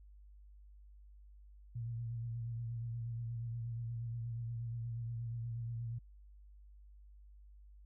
sine tone with vibrato, 116.54 Hz, A#2, in tune, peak -38 dBFS, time 1.75-5.99 s, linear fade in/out 10 ms, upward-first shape triangle, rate 8.4 Hz, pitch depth 49 cents each way, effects added 50 Hz sine -55 dBFS peak until 7.85 s

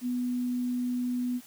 sine tone, 247 Hz, B3, in tune, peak -27 dBFS, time 0.01-1.41 s, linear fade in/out 50 ms, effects white hiss -53 dBFS RMS until 1.46 s + high-pass 80 Hz 12 dB/octave

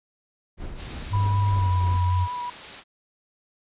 brown noise with tremolo, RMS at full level -33 dBFS, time 0.57-2.01 s, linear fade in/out 50 ms, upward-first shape triangle, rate 3.2 Hz, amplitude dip 55%
white noise, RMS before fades -38 dBFS, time 0.75-2.84 s, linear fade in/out 50 ms
sine tone with pitch glide, 100.1 to 90.22 Hz, G2 to F#2, +37 to -43 cents, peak -19 dBFS, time 1.1-2.28 s, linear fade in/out 50 ms, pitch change -180 cents, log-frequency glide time 1.5-1.74 s
sine tone with vibrato, 980 Hz, B5, 14 cents flat, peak -28 dBFS, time 1.13-2.5 s, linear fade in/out 5 ms, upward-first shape sine, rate 5.2 Hz, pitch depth 16 cents each way
effects resampled to 8000 Hz

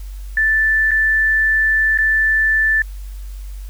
sine tone with dropouts, 1760 Hz, A6, in tune, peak -12 dBFS, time 0.37-2.82 s, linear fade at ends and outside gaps 2 ms, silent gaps 0.909-0.915 / 1.976-1.986 s, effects added 48 Hz sine -27 dBFS peak until 3.69 s + white hiss -48 dBFS RMS until 3.69 s

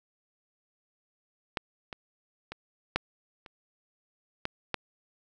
clicks, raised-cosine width 0.3 ms, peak -13 / -22 / -22 / -9 / -30 / -14 / -12 dBFS, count 7, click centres 1.572 / 1.928 / 2.52 / 2.96 / 3.462 / 4.454 / 4.743 s, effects none

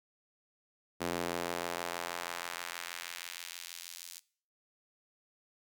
sawtooth tone with high-pass filter sweep, 86.3 Hz, F2, 20 cents flat, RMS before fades -40 dBFS, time 1-4.2 s, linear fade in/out 20 ms, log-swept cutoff 290 to 5500 Hz, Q 0.84, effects noise-tail reverb RT60 0.5 s tail -21 dB re dry

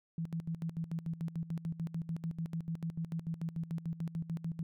sine tone with tremolo, 164.81 Hz, E3, in tune, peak -33 dBFS, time 0.18-4.63 s, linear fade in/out 2 ms, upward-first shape square, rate 6.8 Hz, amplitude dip 80%, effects none

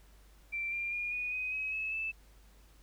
sine tone with pitch steps, 2349 / 2387 / 2426 / 2466 / 2506 / 2547 / 2588 / 2631 Hz, D7 / D7 / D#7 / D#7 / D#7 / D#7 / E7 / E7, 0 / +28 / -44 / -16 / +12 / +40 / -32 / -4 cents, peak -33 dBFS, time 0.52-2.12 s, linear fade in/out 20 ms, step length 200 ms, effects added 50 Hz sine -57 dBFS peak until 2.82 s + pink hiss -65 dBFS RMS until 2.82 s

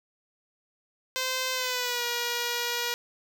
5% pulse tone with pitch glide, 516 to 478.7 Hz, C5 to A#4, -24 to +46 cents, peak -16 dBFS, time 1.16-2.94 s, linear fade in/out 0 ms, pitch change -130 cents, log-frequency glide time 1.53-2.04 s, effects none

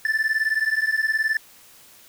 triangle beating tone pair, 1751 / 1770 Hz, A6 / A6, -9 / +10 cents, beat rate 19 Hz, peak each -21 / -21 dBFS, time 0.05-1.37 s, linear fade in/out 2 ms, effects white hiss -50 dBFS RMS until 2.08 s

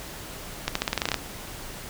accelerating click train, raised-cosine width 0.2 ms, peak -6 dBFS, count 11, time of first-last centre 0.68-1.143 s, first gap 74 ms, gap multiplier 0.89, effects pink hiss -39 dBFS RMS until 1.89 s

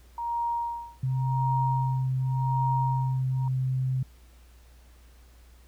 sine tone with tremolo, 940 Hz, A#5, 14 cents sharp, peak -25 dBFS, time 0.18-3.48 s, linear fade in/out 2 ms, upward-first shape sine, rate 0.89 Hz, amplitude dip 100%
sine tone, 130 Hz, C3, 11 cents flat, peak -24 dBFS, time 1.03-4.03 s, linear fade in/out 5 ms
effects added 60 Hz sine -51 dBFS peak until 5.67 s + pink hiss -61 dBFS RMS until 5.67 s

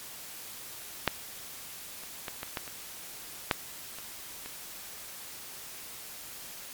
clicks, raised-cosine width 0.3 ms, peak -7 / -29 / -18 / -19 / -15 / -25 / -7 / -25 / -24 dBFS, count 9, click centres 1.077 / 2.036 / 2.282 / 2.431 / 2.572 / 2.678 / 3.512 / 3.986 / 4.46 s, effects white hiss -44 dBFS RMS until 6.73 s + MP3 96 kbps

